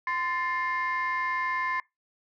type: tone cluster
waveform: sine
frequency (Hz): 1034 / 1762 / 2118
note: C6 / A6 / C7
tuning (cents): -21 / +2 / +21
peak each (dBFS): -28 / -31 / -32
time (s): 0.07-1.8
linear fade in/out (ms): 2
effects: noise-tail reverb RT60 0.2 s tail -23 dB re dry + tanh soft clip ceiling -20 dBFS